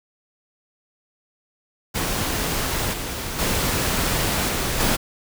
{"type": "noise with level steps", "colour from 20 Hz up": "pink", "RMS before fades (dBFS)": [-24, -29, -22, -24, -20], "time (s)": [1.94, 4.97], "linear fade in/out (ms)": 20, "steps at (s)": [2.92, 3.38, 4.48, 4.79], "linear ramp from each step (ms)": 20, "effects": []}